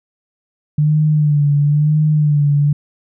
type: tone with vibrato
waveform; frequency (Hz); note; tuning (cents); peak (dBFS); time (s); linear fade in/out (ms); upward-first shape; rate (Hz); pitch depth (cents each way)
sine; 148.8; D3; +23; -10; 0.78-2.73; 5; sine; 1; 54
effects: none